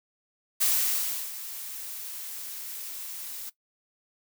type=noise with ADSR envelope; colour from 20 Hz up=blue; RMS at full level=-23 dBFS; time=0.6-3.5 s; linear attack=18 ms; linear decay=680 ms; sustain=-15 dB; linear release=13 ms; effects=noise-tail reverb RT60 0.1 s tail -17 dB re dry